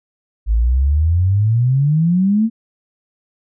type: exponential sweep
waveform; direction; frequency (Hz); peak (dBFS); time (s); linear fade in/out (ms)
sine; up; 51.91 to 230.9; -11; 0.46-2.5; 50
effects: none